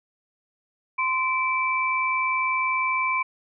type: tone pair together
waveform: sine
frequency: 1035.7 / 2325 Hz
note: C6 / D7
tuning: -18 / -18 cents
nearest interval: octave + major second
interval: 1400 cents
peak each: -24 dBFS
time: 0.98-3.23 s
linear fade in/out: 10 ms
effects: none